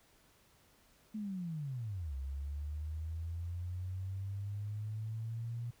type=linear two-way sweep; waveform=sine; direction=down then up; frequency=220 to 66.3 to 119.5 Hz; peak=-37 dBFS; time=1.14-5.71 s; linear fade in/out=10 ms; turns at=2.15 s; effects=pink hiss -67 dBFS RMS until 5.8 s